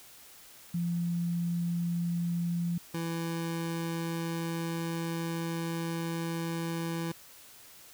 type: tone pair in turn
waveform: sine / 25% pulse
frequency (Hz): 171.8 / 166.33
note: F3 / E3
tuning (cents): -28 / +16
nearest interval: minor second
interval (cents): 56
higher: first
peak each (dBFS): -28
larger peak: neither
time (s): 0.74-2.78 / 2.94-7.12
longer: second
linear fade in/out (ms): 5
effects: white hiss -53 dBFS RMS until 7.93 s